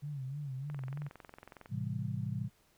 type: tone with vibrato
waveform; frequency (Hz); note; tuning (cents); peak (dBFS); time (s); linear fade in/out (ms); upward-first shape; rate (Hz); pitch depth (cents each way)
sine; 138.59; C#3; 0; -37; 0.02-1.09; 20; sine; 3.3; 120
type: click train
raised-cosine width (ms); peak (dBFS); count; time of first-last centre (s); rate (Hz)
0.5; -34; 22; 0.7-1.659; 21.9
type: chord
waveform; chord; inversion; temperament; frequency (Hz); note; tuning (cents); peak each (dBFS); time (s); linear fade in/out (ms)
sine; A minor seventh; none; just; 110 / 132 / 165 / 198; A2 / C3 / E3 / G3; 0 / +16 / +2 / +18; -38 / -38 / -41 / -42; 1.69-2.5; 50
effects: pink hiss -69 dBFS RMS until 2.77 s